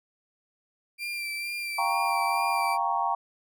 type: tone with vibrato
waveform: 35% pulse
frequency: 2364 Hz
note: D7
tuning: 11 cents sharp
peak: -29 dBFS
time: 0.98-2.78 s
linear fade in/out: 50 ms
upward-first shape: sine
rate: 2.2 Hz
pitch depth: 26 cents each way
type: chord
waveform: sine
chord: G half-diminished seventh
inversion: third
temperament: equal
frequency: 698.5 / 784 / 932.3 / 1108.7 Hz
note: F5 / G5 / Bb5 / Db6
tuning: 0 / 0 / 0 / 0 cents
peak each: -32 / -29 / -28 / -30 dBFS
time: 1.78-3.15 s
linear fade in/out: 5 ms
effects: none